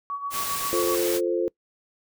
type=tone with tremolo; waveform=sine; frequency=1129 Hz; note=C#6; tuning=31 cents sharp; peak=-26 dBFS; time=0.1-0.95 s; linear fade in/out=0 ms; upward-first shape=sine; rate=7.6 Hz; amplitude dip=65%
type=noise; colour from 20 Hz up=white; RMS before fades=-30 dBFS; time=0.3-1.21 s; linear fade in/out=50 ms
type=chord; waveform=sine; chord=F major; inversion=none; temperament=equal; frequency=349.2 / 440 / 523.3 Hz; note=F4 / A4 / C5; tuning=0 / 0 / 0 cents; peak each=-24 / -27 / -28 dBFS; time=0.73-1.48 s; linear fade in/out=0 ms
effects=noise-tail reverb RT60 0.1 s tail -24 dB re dry